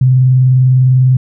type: tone with vibrato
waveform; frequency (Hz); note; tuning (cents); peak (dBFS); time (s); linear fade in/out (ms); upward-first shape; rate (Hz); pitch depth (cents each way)
sine; 128.5; C3; -31; -5; 0.01-1.17; 5; sine; 20; 56
effects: none